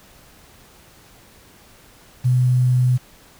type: tone with quantisation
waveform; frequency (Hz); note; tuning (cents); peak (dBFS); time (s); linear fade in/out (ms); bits
sine; 125.7; B2; +31; -13; 2.24-2.98; 20; 7
effects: pink hiss -49 dBFS RMS until 3.39 s